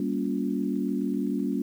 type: chord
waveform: sine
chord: G half-diminished seventh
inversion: none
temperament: just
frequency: 196 / 235.2 / 282.2 / 352.8 Hz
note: G3 / Bb3 / Db4 / F4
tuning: 0 / +16 / +31 / +18 cents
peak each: -30 / -30 / -29 / -35 dBFS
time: 0-1.62 s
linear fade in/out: 2 ms
effects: 9-bit